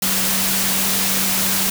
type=tone in noise; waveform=sine; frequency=191.8 Hz; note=G3; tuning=37 cents flat; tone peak=-27 dBFS; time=0.02-1.7 s; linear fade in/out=5 ms; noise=white; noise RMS=-19 dBFS; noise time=0.02-1.7 s; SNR=-11 dB; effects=none